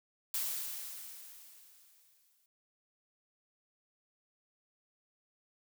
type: noise with exponential decay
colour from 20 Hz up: blue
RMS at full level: -34 dBFS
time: 0.34-2.46 s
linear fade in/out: 1 ms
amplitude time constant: 460 ms
effects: none